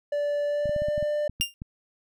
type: tone with pitch glide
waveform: triangle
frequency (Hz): 582 to 594.6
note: D5 to D5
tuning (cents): -16 to +21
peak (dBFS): -22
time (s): 0.12-1.28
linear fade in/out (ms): 5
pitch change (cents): +37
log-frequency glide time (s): 0.46-0.86
type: clicks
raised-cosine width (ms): 5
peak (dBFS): -23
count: 10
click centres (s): 0.657 / 0.694 / 0.763 / 0.82 / 0.885 / 0.979 / 1.027 / 1.296 / 1.401 / 1.619
type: tone with exponential decay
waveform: sawtooth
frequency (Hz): 2800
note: F7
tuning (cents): +4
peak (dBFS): -15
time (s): 1.41-1.54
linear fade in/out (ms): 0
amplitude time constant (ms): 27
effects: none